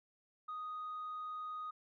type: tone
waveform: sine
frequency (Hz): 1244.5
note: D#6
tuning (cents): 0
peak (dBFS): -39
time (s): 0.48-1.71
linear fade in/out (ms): 10
effects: tanh soft clip ceiling -38 dBFS